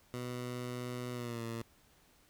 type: tone with pitch glide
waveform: 15% pulse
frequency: 123.47 to 115.2 Hz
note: B2 to A#2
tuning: 0 to -20 cents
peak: -32 dBFS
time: 0.14-1.62 s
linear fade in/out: 0 ms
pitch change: -120 cents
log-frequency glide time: 1.12-1.43 s
effects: pink hiss -66 dBFS RMS until 2.29 s